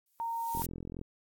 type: noise with exponential growth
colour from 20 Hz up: violet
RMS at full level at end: -34 dBFS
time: 0.06-0.66 s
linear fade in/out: 2 ms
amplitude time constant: 130 ms
type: tone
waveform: sine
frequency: 922 Hz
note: A#5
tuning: 19 cents flat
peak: -32 dBFS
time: 0.2-0.62 s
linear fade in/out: 0 ms
type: click train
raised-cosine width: 3 ms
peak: -28 dBFS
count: 21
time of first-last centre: 0.55-1.014 s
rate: 43.1 Hz
effects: AAC 64 kbps